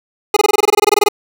25% pulse tone bursts, 414.5 Hz, G#4, 3 cents flat, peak -4 dBFS, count 16, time 0.34-1.086 s, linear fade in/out 5 ms, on 26 ms, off 22 ms, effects none

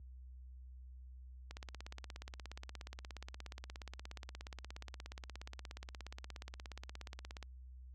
click train, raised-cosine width 0.2 ms, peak -30 dBFS, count 101, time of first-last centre 1.51-7.427 s, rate 16.9 Hz, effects added 63 Hz sine -45 dBFS peak until 7.94 s + high-pass 80 Hz 12 dB/octave

